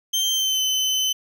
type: tone with pitch glide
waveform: 30% pulse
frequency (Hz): 3151 to 3045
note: G7 to F#7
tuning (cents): +8 to +49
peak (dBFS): -17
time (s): 0.13-1.13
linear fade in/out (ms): 10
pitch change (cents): -59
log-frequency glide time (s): 0.28-0.61
effects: none